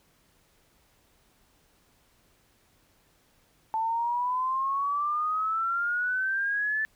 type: exponential sweep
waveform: sine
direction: up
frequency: 880 to 1760 Hz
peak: -25 dBFS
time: 3.74-6.85 s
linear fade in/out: 0 ms
effects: pink hiss -65 dBFS RMS until 6.95 s